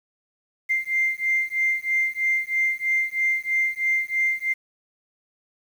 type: beating tone pair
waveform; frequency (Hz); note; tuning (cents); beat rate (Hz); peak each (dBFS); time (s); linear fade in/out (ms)
sine; 2093 / 2096.1; C7 / C7; 0 / +3; 3.1; -23; 0.69-4.54; 20
effects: tanh soft clip ceiling -13 dBFS + 8-bit